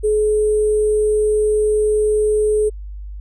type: tone with sample-and-hold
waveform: sine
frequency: 425.2 Hz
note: G#4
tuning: 41 cents sharp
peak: -13 dBFS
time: 0.03-2.7 s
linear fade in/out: 20 ms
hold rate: 8820 Hz
effects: added 50 Hz sine -28 dBFS peak until 3.2 s + resampled to 22050 Hz